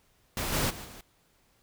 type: noise with level steps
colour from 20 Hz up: pink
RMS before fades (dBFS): -32 / -28 / -42 / -47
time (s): 0.37-1.01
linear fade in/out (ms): 2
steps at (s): 0.52 / 0.69 / 0.84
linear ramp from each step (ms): 20
effects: pink hiss -67 dBFS RMS until 1.62 s